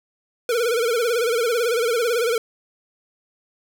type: tone with vibrato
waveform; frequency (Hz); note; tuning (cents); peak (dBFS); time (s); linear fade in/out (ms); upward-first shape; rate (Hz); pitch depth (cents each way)
square; 468.5; A#4; +9; -19; 0.49-2.38; 2; sine; 18; 100
effects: none